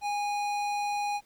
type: tone with tanh clipping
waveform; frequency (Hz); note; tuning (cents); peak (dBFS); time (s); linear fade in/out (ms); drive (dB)
sine; 822; G#5; -18; -30; 0.01-1.21; 50; 18
effects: pink hiss -64 dBFS RMS until 1.25 s